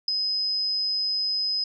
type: tone with ADSR envelope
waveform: sine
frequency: 5050 Hz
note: D#8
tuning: 25 cents sharp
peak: -17 dBFS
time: 0.08-1.64 s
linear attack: 4 ms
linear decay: 5 ms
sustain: -6 dB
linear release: 4 ms
effects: none